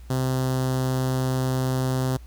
sawtooth tone with notch filter, 129.8 Hz, C3, 13 cents flat, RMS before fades -24 dBFS, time 0.1-2.17 s, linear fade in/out 5 ms, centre 2300 Hz, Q 1.1, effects added 60 Hz sine -40 dBFS peak until 2.26 s + pink hiss -57 dBFS RMS until 2.26 s

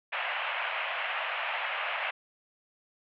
white band-pass noise, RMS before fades -33 dBFS, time 0.12-2.11 s, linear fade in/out 10 ms, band 580 to 2900 Hz, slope 48 dB/octave, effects none

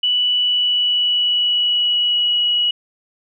sine tone with pitch glide, 2960 to 2918 Hz, F#7 to F#7, 0 to -25 cents, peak -14 dBFS, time 0.03-2.71 s, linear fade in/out 5 ms, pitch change -25 cents, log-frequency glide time 0.36-2.41 s, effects none

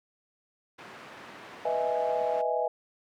white band-pass noise, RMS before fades -47 dBFS, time 0.78-2.42 s, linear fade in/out 10 ms, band 150 to 1700 Hz, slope 12 dB/octave
sine chord, E major seventh, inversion second, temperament equal, 493.9 / 622.3 / 659.3 / 830.6 Hz, B4 / D#5 / E5 / G#5, 0 / 0 / 0 / 0 cents, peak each -31 dBFS, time 1.65-2.68 s, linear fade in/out 5 ms
effects none

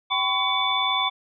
sine tone cluster, 772 / 1013 / 1112 / 2257 / 3489 Hz, G5 / B5 / C#6 / C#7 / A7, -27 / +44 / +5 / +31 / -15 cents, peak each -29 / -27 / -28 / -29 / -24 dBFS, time 0.1-1.1 s, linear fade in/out 20 ms, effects none

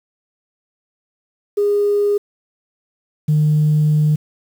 sine tone pair in turn, 409.6 / 151.8 Hz, G#4 / D#3, -24 / -42 cents, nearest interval octave + perfect fourth, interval 1718 cents, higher first, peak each -12 / -10 dBFS, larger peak second, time 1.57-2.18 / 3.28-4.16 s, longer second, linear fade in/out 10 ms, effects tanh soft clip ceiling -8 dBFS + 7-bit

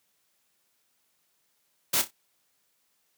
white noise with echo, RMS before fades -24 dBFS, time 1.93-2.02 s, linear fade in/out 10 ms, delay 30 ms, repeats 3, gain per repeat -11 dB, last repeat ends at 2.11 s, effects white hiss -72 dBFS RMS until 3.17 s + high-pass 100 Hz 12 dB/octave

